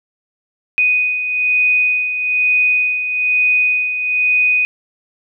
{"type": "beating tone pair", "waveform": "sine", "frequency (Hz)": [2489, 2490.1], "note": ["D#7", "D#7"], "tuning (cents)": [0, 1], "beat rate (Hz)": 1.1, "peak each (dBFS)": [-21, -13], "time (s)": [0.78, 4.65], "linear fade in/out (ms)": 0, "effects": []}